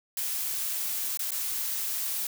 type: noise with dropouts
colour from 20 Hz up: blue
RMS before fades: -31 dBFS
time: 0.17-2.27 s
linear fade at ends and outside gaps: 2 ms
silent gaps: 1.173-1.192 / 1.308-1.317 s
effects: none